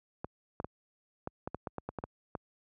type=clicks; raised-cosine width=1 ms; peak=-22 dBFS; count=12; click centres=0.245 / 0.601 / 0.645 / 1.274 / 1.475 / 1.546 / 1.672 / 1.783 / 1.89 / 1.987 / 2.039 / 2.352 s; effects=high-pass 60 Hz 12 dB/octave